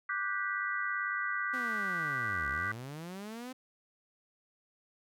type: chord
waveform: sine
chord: G major seventh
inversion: second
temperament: just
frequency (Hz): 1176 / 1470 / 1568 / 1960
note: D6 / F#6 / G6 / B6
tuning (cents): +2 / -12 / 0 / -14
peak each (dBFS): -37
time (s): 0.09-2.72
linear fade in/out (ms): 5
type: linear two-way sweep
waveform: sawtooth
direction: down then up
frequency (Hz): 261.6 to 63.9 to 261.6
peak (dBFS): -37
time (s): 1.53-3.53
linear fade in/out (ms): 10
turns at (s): 2.49
effects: none